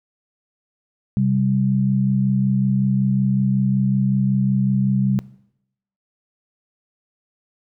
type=tone pair together; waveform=sine; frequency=131.2 / 196.58 Hz; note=C3 / G3; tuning=+5 / +5 cents; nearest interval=perfect fifth; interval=700 cents; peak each=-18 dBFS; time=1.17-5.19 s; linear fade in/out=0 ms; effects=noise-tail reverb RT60 0.8 s tail -21 dB re dry